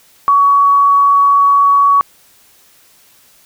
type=tone; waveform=sine; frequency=1126 Hz; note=C#6; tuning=27 cents sharp; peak=-6 dBFS; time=0.28-2.01 s; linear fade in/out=0 ms; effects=white hiss -48 dBFS RMS until 3.45 s